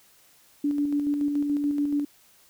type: tone with tremolo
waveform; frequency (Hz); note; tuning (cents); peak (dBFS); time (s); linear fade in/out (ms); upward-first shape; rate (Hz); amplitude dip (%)
sine; 289.4; D4; -25; -21; 0.64-2.05; 5; square; 7; 35
effects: white hiss -58 dBFS RMS until 2.49 s